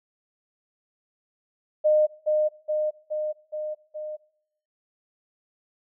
sine tone with echo, 611 Hz, D#5, 32 cents flat, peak -16 dBFS, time 1.84-2.07 s, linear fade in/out 20 ms, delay 420 ms, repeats 5, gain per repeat -3 dB, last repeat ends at 4.17 s, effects noise-tail reverb RT60 0.7 s tail -20 dB re dry

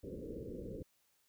white low-pass noise, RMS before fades -45 dBFS, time 0.03-0.83 s, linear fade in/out 10 ms, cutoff 530 Hz, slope 96 dB/octave, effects white hiss -75 dBFS RMS until 1.28 s

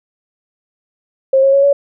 sine tone with pitch steps, 534 / 544 / 554.1 / 564.4 Hz, C5 / C#5 / C#5 / C#5, +35 / -33 / -1 / +31 cents, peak -7 dBFS, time 1.33-1.73 s, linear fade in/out 5 ms, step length 100 ms, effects none

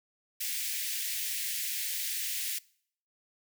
white high-pass noise, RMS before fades -34 dBFS, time 0.4-2.59 s, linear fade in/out 10 ms, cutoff 1800 Hz, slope 48 dB/octave, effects noise-tail reverb RT60 0.6 s tail -23 dB re dry

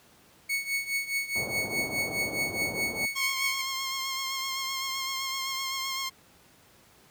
40% pulse tone with tremolo, 2217 Hz, C#7, in tune, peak -24 dBFS, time 0.49-3.62 s, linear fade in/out 10 ms, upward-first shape triangle, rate 4.8 Hz, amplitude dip 85%
white low-pass noise, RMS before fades -37 dBFS, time 1.35-3.06 s, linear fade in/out 10 ms, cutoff 740 Hz, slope 24 dB/octave
10% pulse tone with vibrato, 1070 Hz, C6, 38 cents sharp, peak -22 dBFS, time 3.15-6.1 s, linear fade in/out 20 ms, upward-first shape sine, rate 7.8 Hz, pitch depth 26 cents each way
effects pink hiss -58 dBFS RMS until 7.1 s + high-pass 80 Hz 12 dB/octave

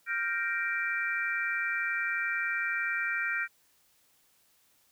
sine chord, G minor seventh, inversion third, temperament equal, 1396.9 / 1568 / 1864.7 / 2349 Hz, F6 / G6 / Bb6 / D7, 0 / 0 / 0 / 0 cents, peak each -34 dBFS, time 0.06-3.48 s, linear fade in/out 50 ms, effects white hiss -67 dBFS RMS until 4.91 s

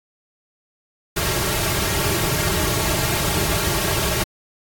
pink noise with comb filter, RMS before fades -21 dBFS, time 1.16-4.24 s, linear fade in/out 10 ms, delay 4 ms, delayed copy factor -0.95, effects AAC 64 kbps

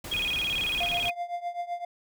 pink noise, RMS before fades -39 dBFS, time 0.04-1.1 s, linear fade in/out 5 ms
sine tone with vibrato, 2850 Hz, F7, 34 cents sharp, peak -26 dBFS, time 0.11-1.11 s, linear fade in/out 10 ms, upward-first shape square, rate 18 Hz, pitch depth 240 cents each way
triangle tone with tremolo, 698.5 Hz, F5, in tune, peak -25 dBFS, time 0.8-1.85 s, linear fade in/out 5 ms, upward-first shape triangle, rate 7.8 Hz, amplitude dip 90%
effects none

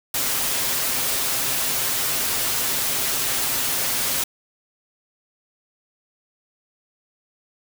white noise with comb filter, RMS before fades -23 dBFS, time 0.14-4.24 s, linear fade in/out 5 ms, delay 7.5 ms, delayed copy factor +0.5, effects none

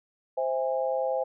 sine chord, C augmented, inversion none, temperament just, 523.3 / 654.1 / 817.6 Hz, C5 / E5 / G#5, 0 / -14 / -27 cents, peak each -27 / -31 / -32 dBFS, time 0.37-1.24 s, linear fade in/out 10 ms, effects none

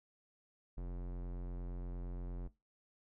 square tone with low-pass filter, 44.31 Hz, F1, 26 cents sharp, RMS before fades -42 dBFS, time 0.77-2.48 s, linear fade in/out 10 ms, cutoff 740 Hz, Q 0.53, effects noise-tail reverb RT60 0.2 s tail -17 dB re dry

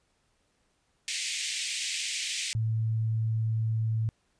pink band-pass noise, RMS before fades -33 dBFS, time 1.08-2.53 s, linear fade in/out 0 ms, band 2100 to 9000 Hz, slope 48 dB/octave
sine tone, 111.4 Hz, A2, 22 cents sharp, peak -25 dBFS, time 2.55-4.09 s, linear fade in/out 0 ms
effects pink hiss -72 dBFS RMS until 4.39 s + resampled to 22050 Hz

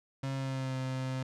35% pulse tone with pitch glide, 135 to 130.55 Hz, C#3 to C3, -45 to -3 cents, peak -31 dBFS, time 0.23-1.23 s, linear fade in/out 5 ms, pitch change -58 cents, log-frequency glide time 0.34-0.77 s, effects low-pass 7000 Hz 12 dB/octave

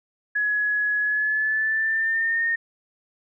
sine tone with pitch glide, 1685 to 1837.5 Hz, G#6 to A#6, +25 to -25 cents, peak -20 dBFS, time 0.35-2.56 s, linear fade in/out 10 ms, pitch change +150 cents, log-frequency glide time 1-2.44 s, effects none

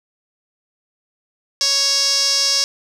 sawtooth tone with band-pass filter, 554.4 Hz, C#5, in tune, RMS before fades -17 dBFS, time 1.61-2.64 s, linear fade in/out 0 ms, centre 5400 Hz, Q 6.8, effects none

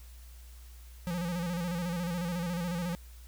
square tone with vibrato, 174.1 Hz, F3, 5 cents flat, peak -32 dBFS, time 1.07-2.95 s, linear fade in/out 0 ms, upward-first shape square, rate 14 Hz, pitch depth 59 cents each way, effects added 60 Hz sine -47 dBFS peak until 3.27 s + white hiss -59 dBFS RMS until 3.27 s

